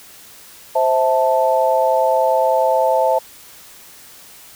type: chord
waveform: sine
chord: A minor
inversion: first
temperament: equal with one note detuned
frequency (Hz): 523.3 / 653.2 / 880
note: C5 / E5 / A5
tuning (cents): 0 / -16 / 0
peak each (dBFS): -17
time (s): 0.75-3.19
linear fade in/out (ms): 10
effects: white hiss -42 dBFS RMS until 4.55 s